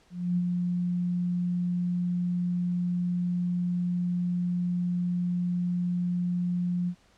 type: tone with ADSR envelope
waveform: sine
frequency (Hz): 177.1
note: F3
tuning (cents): +24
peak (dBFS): -22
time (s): 0.1-6.95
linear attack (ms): 270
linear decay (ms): 46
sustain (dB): -3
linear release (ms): 71
effects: pink hiss -62 dBFS RMS until 7.17 s + low-pass 7000 Hz 12 dB/octave